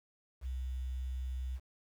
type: tone with quantisation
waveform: sine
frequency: 63.9 Hz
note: C2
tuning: 40 cents flat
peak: -35 dBFS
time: 0.41-1.6 s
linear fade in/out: 50 ms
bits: 10
effects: none